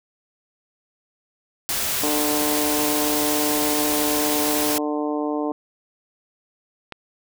white noise, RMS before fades -24 dBFS, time 1.69-4.78 s, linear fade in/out 0 ms
harmonic tone, 149.3 Hz, D3, 29 cents sharp, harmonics 2 / 3 / 4 / 5 / 6 / 7, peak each -24 / -28 / -30 / -32 / -34 / -35 dBFS, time 2.03-5.52 s, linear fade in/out 2 ms
click, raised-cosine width 0.3 ms, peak -17 dBFS, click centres 6.923 s
effects none

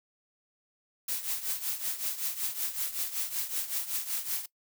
blue noise with tremolo, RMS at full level -30 dBFS, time 1.08-4.46 s, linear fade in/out 5 ms, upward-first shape triangle, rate 5.3 Hz, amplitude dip 80%, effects noise-tail reverb RT60 0.1 s tail -20 dB re dry

